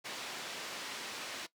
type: band-pass noise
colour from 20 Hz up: white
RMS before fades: -43 dBFS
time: 0.04-1.47 s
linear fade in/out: 20 ms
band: 210 to 4400 Hz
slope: 12 dB/octave
effects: noise-tail reverb RT60 0.1 s tail -17 dB re dry